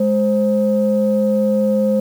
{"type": "tone pair together", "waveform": "sine", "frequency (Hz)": [209, 525.4], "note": ["G#3", "C5"], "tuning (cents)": [11, 7], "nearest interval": "octave + major third", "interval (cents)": 1596, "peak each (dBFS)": -15, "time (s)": [0, 2], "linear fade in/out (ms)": 5, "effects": ["tanh soft clip ceiling -6 dBFS", "7-bit"]}